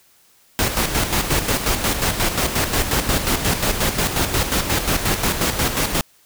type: noise with tremolo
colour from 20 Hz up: pink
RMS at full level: -18 dBFS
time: 0.59-6.01 s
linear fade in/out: 0 ms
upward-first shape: square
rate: 5.6 Hz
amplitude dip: 55%
effects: white hiss -55 dBFS RMS until 6.25 s